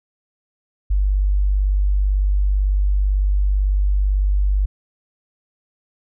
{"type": "tone", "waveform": "sine", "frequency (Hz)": 49, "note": "G1", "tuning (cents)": 0, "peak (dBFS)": -14, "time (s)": [0.9, 4.66], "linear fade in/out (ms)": 10, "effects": []}